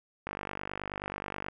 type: click train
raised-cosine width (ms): 0.5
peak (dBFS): -20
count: 61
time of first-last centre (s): 0.27-1.485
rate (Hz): 49.4
effects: none